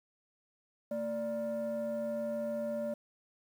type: tone pair together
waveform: sine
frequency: 226.8 / 586.9 Hz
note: A#3 / D5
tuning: -47 / -1 cents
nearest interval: octave + major third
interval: 1646 cents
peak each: -36 / -32 dBFS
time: 0.91-2.94 s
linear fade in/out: 5 ms
effects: tanh soft clip ceiling -30 dBFS + 10-bit